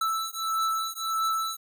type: beating tone pair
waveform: square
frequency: 1318 / 1319.6 Hz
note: E6 / E6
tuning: -1 / +1 cents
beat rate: 1.6 Hz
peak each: -30 dBFS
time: 0.01-1.57 s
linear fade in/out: 5 ms
effects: none